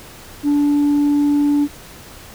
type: tone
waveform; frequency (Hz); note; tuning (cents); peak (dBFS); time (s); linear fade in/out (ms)
sine; 290; D4; -22; -10; 0.43-1.68; 50
effects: tanh soft clip ceiling -11 dBFS + pink hiss -39 dBFS RMS until 2.34 s